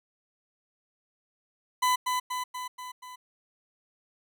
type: tone with echo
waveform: 40% pulse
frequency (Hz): 1003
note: B5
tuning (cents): +26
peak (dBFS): -21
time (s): 1.82-1.96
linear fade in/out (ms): 10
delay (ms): 240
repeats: 5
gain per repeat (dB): -4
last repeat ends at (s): 3.16
effects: none